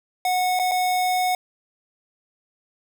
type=tone with dropouts; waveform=square; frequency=733 Hz; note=F#5; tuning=16 cents flat; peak=-20 dBFS; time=0.25-1.35 s; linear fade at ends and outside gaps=2 ms; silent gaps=0.591-0.596 / 0.713-0.717 s; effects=none